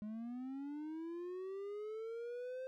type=linear sweep; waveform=triangle; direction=up; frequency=207.7 to 523.3 Hz; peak=-40 dBFS; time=0.02-2.67 s; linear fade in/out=0 ms; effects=none